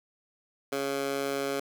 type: tone with high-pass filter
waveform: 15% pulse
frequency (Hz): 138.59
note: C#3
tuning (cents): 0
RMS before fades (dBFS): -31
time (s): 0.72-1.6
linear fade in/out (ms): 5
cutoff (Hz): 400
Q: 1.1
effects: 9-bit